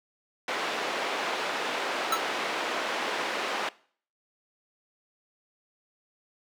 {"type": "band-pass noise", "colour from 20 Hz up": "pink", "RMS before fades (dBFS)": -31, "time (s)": [0.48, 3.69], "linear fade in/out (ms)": 2, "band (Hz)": [440, 3300], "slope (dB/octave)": 12}
{"type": "tone with exponential decay", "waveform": "square", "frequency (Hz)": 1318.5, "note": "E6", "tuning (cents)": 0, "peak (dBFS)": -20, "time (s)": [2.12, 2.24], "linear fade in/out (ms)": 5, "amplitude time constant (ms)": 25}
{"effects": ["noise-tail reverb RT60 0.5 s tail -21 dB re dry", "high-pass 200 Hz 12 dB/octave"]}